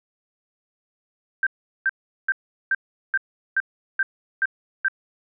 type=tone bursts; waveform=sine; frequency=1569 Hz; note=G6; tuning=1 cent sharp; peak=-17 dBFS; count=9; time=1.43-4.883 s; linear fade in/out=2 ms; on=37 ms; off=390 ms; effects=none